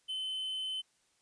triangle tone, 3054 Hz, G7, 46 cents flat, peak -33 dBFS, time 0.08-0.82 s, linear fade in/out 20 ms, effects white hiss -72 dBFS RMS until 1.21 s + resampled to 22050 Hz

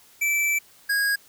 square tone pair in turn, 2323 / 1642.6 Hz, D7 / G#6, -20 / -20 cents, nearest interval tritone, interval 600 cents, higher first, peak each -21 dBFS, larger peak neither, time 0.21-0.59 / 0.89-1.16 s, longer first, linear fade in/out 10 ms, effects white hiss -54 dBFS RMS until 1.28 s

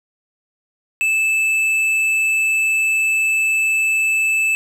triangle tone with tanh clipping, 2627 Hz, E7, 7 cents flat, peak -16 dBFS, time 1.01-4.55 s, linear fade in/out 0 ms, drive 12 dB, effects none

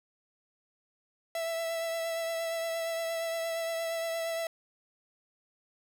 45% pulse tone with vibrato, 661 Hz, E5, 5 cents sharp, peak -31 dBFS, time 1.35-4.47 s, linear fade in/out 2 ms, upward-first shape triangle, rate 8.6 Hz, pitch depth 21 cents each way, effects none

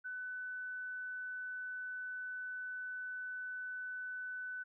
sine tone, 1500 Hz, F#6, 23 cents sharp, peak -40 dBFS, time 0.04-4.64 s, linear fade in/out 20 ms, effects none

